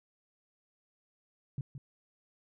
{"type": "tone with echo", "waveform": "sine", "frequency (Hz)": 136.1, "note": "C#3", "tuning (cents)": -31, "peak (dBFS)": -32, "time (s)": [1.58, 1.61], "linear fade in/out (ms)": 2, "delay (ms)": 170, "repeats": 1, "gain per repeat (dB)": -9, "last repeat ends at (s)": 1.78, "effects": []}